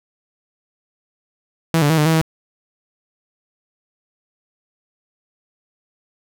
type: tone with pitch steps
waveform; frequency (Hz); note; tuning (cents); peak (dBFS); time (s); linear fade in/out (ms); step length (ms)
sawtooth; 163.8 / 145.4 / 160.7 / 150.5 / 161.7 / 160.3; E3 / D3 / E3 / D3 / E3 / E3; -11 / -17 / -44 / +43 / -33 / -48; -9; 1.74-2.214; 0; 79
effects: none